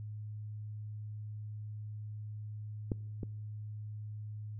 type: clicks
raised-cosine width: 3 ms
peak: -20 / -25 dBFS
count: 2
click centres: 2.918 / 3.232 s
effects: noise-tail reverb RT60 1.0 s tail -23 dB re dry + added 106 Hz sine -40 dBFS peak until 4.59 s